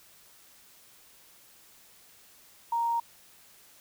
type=tone with quantisation; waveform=sine; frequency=932.3 Hz; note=A#5; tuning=in tune; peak=-25 dBFS; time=2.72-3 s; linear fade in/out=5 ms; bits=9; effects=white hiss -57 dBFS RMS until 3.8 s